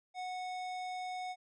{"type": "tone with hard clipping", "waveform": "sine", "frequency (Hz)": 735, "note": "F#5", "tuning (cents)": -12, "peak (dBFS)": -40, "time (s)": [0.14, 1.36], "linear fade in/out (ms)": 50, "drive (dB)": 15, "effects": ["resampled to 24000 Hz"]}